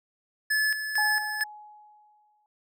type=tone with tremolo; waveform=square; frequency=1724 Hz; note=A6; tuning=36 cents flat; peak=-23 dBFS; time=0.5-1.44 s; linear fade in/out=10 ms; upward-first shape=square; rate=2.2 Hz; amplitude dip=60%
type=tone with exponential decay; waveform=sine; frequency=842 Hz; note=G#5; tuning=24 cents sharp; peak=-27 dBFS; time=0.98-2.46 s; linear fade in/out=1 ms; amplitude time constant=320 ms
effects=none